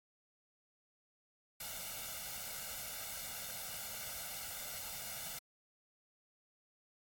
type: noise with comb filter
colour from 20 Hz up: white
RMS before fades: -44 dBFS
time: 1.6-5.39 s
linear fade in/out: 5 ms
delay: 1.4 ms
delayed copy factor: +1
effects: AAC 64 kbps